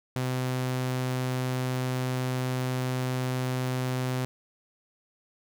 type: tone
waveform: sawtooth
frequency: 127.9 Hz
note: C3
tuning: 39 cents flat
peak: -23 dBFS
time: 0.16-4.25 s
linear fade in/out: 0 ms
effects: none